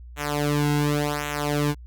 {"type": "tone with flanger", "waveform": "sawtooth", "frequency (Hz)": 146.83, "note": "D3", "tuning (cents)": 0, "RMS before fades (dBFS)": -24, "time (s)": [0.16, 1.75], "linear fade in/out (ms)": 50, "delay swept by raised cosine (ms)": [0.2, 1.7], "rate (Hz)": 0.9, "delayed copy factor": -0.9, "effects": ["added 60 Hz sine -39 dBFS peak until 1.86 s"]}